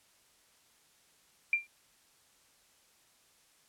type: tone with exponential decay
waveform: sine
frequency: 2375 Hz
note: D7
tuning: 19 cents sharp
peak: -21 dBFS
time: 1.53-1.67 s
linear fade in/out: 2 ms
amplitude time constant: 30 ms
effects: white hiss -66 dBFS RMS until 3.68 s + low-pass 11000 Hz 12 dB/octave